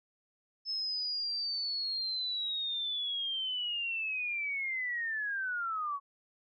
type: linear sweep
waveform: sine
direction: down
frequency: 5240 to 1101 Hz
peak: -32 dBFS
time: 0.65-6 s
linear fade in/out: 50 ms
effects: none